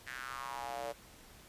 square tone with high-pass filter sweep, 64 Hz, C2, 38 cents flat, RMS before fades -42 dBFS, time 0.06-0.93 s, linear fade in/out 20 ms, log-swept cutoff 1800 to 550 Hz, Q 4.4, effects pink hiss -57 dBFS RMS until 1.48 s + resampled to 32000 Hz

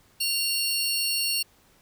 sawtooth tone pair together, 2777 / 4408 Hz, F7 / C#8, -10 / -11 cents, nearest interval minor sixth, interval 799 cents, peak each -25 / -23 dBFS, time 0.2-1.43 s, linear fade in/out 10 ms, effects pink hiss -60 dBFS RMS until 1.81 s

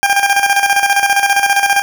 20% pulse tone with tremolo, 799 Hz, G5, 33 cents sharp, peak -3 dBFS, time 0.03-1.82 s, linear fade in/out 0 ms, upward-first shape square, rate 15 Hz, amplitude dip 60%, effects none

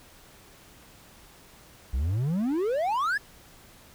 triangle exponential sweep, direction up, 58.27 to 1760 Hz, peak -22 dBFS, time 1.93-3.18 s, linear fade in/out 10 ms, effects pink hiss -53 dBFS RMS until 3.94 s

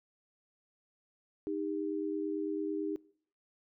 sine tone pair together, 311.1 / 400.1 Hz, D#4 / G4, 0 / +35 cents, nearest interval major third, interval 435 cents, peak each -35 / -36 dBFS, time 1.47-2.96 s, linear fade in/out 0 ms, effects noise-tail reverb RT60 0.6 s tail -23 dB re dry

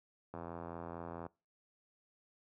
click train, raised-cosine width 1 ms, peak -30 dBFS, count 79, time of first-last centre 0.34-1.264 s, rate 84.4 Hz, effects noise-tail reverb RT60 0.3 s tail -24 dB re dry + high-pass 80 Hz 12 dB/octave

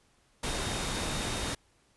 sine tone in noise, 3700 Hz, A#7, 14 cents flat, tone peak -43 dBFS, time 0.46-1.53 s, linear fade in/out 5 ms, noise pink, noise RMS -33 dBFS, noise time 0.43-1.55 s, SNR -13 dB, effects pink hiss -67 dBFS RMS until 1.96 s + resampled to 24000 Hz

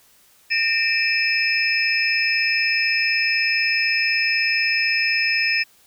sine tone cluster, 1825 / 2369 / 2605 / 5170 Hz, A#6 / D7 / E7 / E8, -37 / +14 / -21 / -34 cents, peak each -23 dBFS, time 0.5-5.64 s, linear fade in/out 20 ms, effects white hiss -55 dBFS RMS until 5.86 s

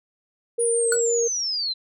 sine tone with vibrato, 466.4 Hz, A#4, 1 cent sharp, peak -20 dBFS, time 0.58-1.28 s, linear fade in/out 10 ms, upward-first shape sine, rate 5.8 Hz, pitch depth 12 cents each way
sine linear sweep, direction down, 9700 to 3981 Hz, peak -23 dBFS, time 0.59-1.74 s, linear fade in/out 20 ms
square tone with exponential decay, 1454 Hz, F#6, 31 cents flat, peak -19 dBFS, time 0.92-1.01 s, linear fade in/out 2 ms, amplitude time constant 18 ms
effects none

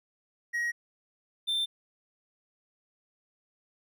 triangle tone pair in turn, 1894 / 3568 Hz, A#6 / A7, +27 / +23 cents, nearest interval major seventh, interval 1096 cents, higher second, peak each -26 / -25 dBFS, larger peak second, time 0.53-0.72 / 1.47-1.66 s, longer neither, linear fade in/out 20 ms, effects none

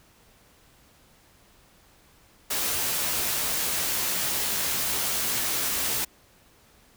white noise with comb filter, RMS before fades -27 dBFS, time 2.5-6.05 s, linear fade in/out 10 ms, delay 15 ms, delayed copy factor +0.5, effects pink hiss -58 dBFS RMS until 6.96 s

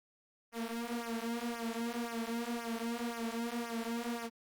sawtooth tone with flanger, 233.1 Hz, A#3, in tune, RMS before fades -38 dBFS, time 0.52-4.3 s, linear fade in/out 50 ms, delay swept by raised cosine 0.24 to 6.04 ms, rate 1.9 Hz, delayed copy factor -1, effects Opus 24 kbps

